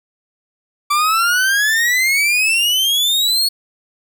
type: exponential sweep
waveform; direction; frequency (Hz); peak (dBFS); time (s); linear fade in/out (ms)
40% pulse; up; 1160 to 4396; -12; 0.9-3.49; 10
effects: none